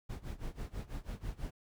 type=noise with tremolo; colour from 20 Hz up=brown; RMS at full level=-39 dBFS; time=0.09-1.51 s; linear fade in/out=10 ms; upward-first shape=sine; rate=6.1 Hz; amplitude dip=90%; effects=none